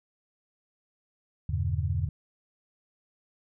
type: chord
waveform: sine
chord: E diminished seventh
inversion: none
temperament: just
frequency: 82.41 / 98.89 / 118.67 / 142.4 Hz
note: E2 / G2 / Bb2 / Db3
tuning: 0 / +16 / +31 / +47 cents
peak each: -29 / -30 / -35 / -33 dBFS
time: 1.49-2.09 s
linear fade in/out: 5 ms
effects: none